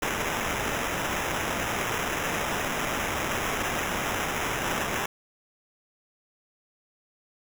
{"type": "noise with sample-and-hold", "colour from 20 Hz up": "violet", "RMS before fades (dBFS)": -29, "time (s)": [0.02, 5.06], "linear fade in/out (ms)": 5, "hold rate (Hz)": 4410, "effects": []}